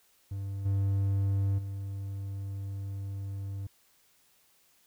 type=tone with level steps; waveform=triangle; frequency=98.4 Hz; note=G2; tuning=7 cents sharp; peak=-31 / -23 / -32 dBFS; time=0.31-3.67 s; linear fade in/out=5 ms; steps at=0.65 / 1.58 s; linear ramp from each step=10 ms; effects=white hiss -66 dBFS RMS until 4.86 s